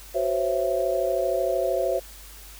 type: tone cluster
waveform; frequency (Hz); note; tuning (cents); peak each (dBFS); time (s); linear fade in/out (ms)
sine; 373.4 / 512 / 545 / 667; F#4 / C5 / C#5 / E5; +16 / -38 / -29 / +20; -29 / -28 / -26 / -26; 0.14-2; 20
effects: added 50 Hz sine -45 dBFS peak until 2.59 s + white hiss -46 dBFS RMS until 2.59 s